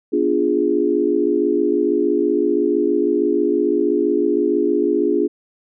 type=chord; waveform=sine; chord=B diminished seventh; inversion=none; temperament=equal; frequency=246.9 / 293.7 / 349.2 / 415.3 Hz; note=B3 / D4 / F4 / Ab4; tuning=0 / 0 / 0 / 0 cents; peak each=-25 / -20 / -19 / -19 dBFS; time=0.12-5.28 s; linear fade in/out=20 ms; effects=none